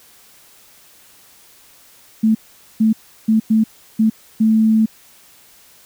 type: tone bursts at uneven times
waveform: sine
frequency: 220 Hz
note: A3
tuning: in tune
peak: -10 dBFS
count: 6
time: 2.23-2.35 / 2.8-2.93 / 3.28-3.4 / 3.5-3.64 / 3.99-4.1 / 4.4-4.86 s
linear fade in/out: 10 ms
effects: white hiss -48 dBFS RMS until 5.85 s